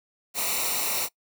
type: noise with comb filter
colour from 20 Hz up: white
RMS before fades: -27 dBFS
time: 0.34-1.09 s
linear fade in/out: 50 ms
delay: 0.61 ms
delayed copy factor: -0.65
effects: noise-tail reverb RT60 0.1 s tail -22 dB re dry